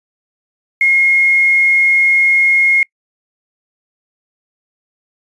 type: tone with quantisation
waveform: sine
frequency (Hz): 2150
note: C7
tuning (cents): +47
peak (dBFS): -8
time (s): 0.81-2.83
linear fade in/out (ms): 2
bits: 6
effects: noise-tail reverb RT60 0.1 s tail -26 dB re dry + resampled to 24000 Hz